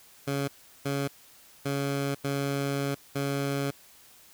15% pulse tone bursts at uneven times, 139.7 Hz, C#3, 14 cents sharp, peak -21 dBFS, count 5, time 0.27-0.48 / 0.85-1.08 / 1.65-2.15 / 2.24-2.95 / 3.15-3.71 s, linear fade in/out 10 ms, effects white hiss -55 dBFS RMS until 4.33 s

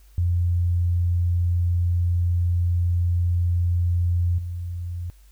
sine tone with level steps, 87.31 Hz, F2, in tune, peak -18 / -27 dBFS, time 0.18-5.1 s, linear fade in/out 0 ms, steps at 4.38 s, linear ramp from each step 5 ms, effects added 50 Hz sine -48 dBFS peak until 5.31 s + white hiss -61 dBFS RMS until 5.31 s

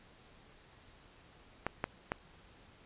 clicks, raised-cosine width 0.5 ms, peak -17 dBFS, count 3, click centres 1.666 / 1.841 / 2.119 s, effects pink hiss -60 dBFS RMS until 2.85 s + resampled to 8000 Hz

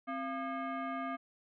sine tone with frequency modulation, 263.9 Hz, C4, 15 cents sharp, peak -35 dBFS, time 0.07-1.17 s, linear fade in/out 20 ms, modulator 950 Hz, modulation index 1.4, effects none

